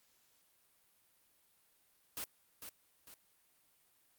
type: noise with echo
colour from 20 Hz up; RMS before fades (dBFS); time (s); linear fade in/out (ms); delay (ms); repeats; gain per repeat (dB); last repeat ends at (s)
white; -41; 2.17-2.24; 0; 450; 2; -7; 3.14
effects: white hiss -72 dBFS RMS until 4.18 s + Opus 48 kbps